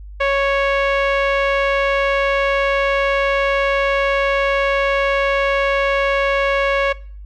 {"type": "tone with low-pass filter", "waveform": "sawtooth", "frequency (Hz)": 554, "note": "C#5", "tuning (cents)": -1, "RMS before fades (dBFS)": -17, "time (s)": [0.2, 6.93], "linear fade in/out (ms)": 10, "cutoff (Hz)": 2400, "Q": 2, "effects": ["noise-tail reverb RT60 0.5 s tail -21 dB re dry", "added 50 Hz sine -32 dBFS peak until 7.25 s"]}